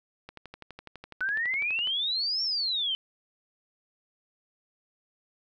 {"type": "click train", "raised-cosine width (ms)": 0.3, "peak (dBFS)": -26, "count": 20, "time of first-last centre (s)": [0.29, 1.873], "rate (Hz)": 12}
{"type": "exponential two-way sweep", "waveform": "sine", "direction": "up then down", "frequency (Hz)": [1480, 5530, 3023], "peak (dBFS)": -26, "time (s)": [1.21, 2.95], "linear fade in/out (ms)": 0, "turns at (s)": 2.43}
{"effects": []}